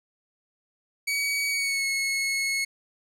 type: tone with pitch glide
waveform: sawtooth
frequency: 2264 to 2184 Hz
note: C#7 to C#7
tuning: +36 to -26 cents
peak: -21 dBFS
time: 1.07-2.65 s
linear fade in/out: 10 ms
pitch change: -62 cents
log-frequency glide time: 1.49-1.86 s
effects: low-pass 12000 Hz 12 dB/octave + 10-bit